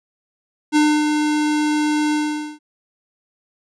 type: tone with ADSR envelope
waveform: square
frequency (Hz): 301.3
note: D4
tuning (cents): +44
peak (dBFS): -12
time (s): 0.72-2.59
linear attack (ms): 41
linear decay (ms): 270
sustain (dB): -5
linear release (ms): 460
effects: resampled to 22050 Hz